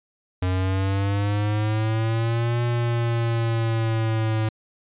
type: linear two-way sweep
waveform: square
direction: up then down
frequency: 91 to 119.8 to 109.2 Hz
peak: -21 dBFS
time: 0.42-4.49 s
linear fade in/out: 5 ms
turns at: 2.63 s
effects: resampled to 8000 Hz